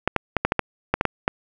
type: clicks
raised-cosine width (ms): 0.5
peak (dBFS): -3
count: 10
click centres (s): 0.076 / 0.163 / 0.367 / 0.45 / 0.521 / 0.593 / 0.94 / 1.011 / 1.053 / 1.279
effects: none